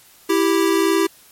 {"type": "tone pair together", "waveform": "square", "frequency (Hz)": [329.9, 392], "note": ["E4", "G4"], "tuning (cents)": [1, 0], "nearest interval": "minor third", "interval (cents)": 299, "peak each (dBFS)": -18, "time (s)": [0.29, 1.07], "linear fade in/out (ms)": 10, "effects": ["white hiss -49 dBFS RMS until 1.31 s", "MP3 64 kbps"]}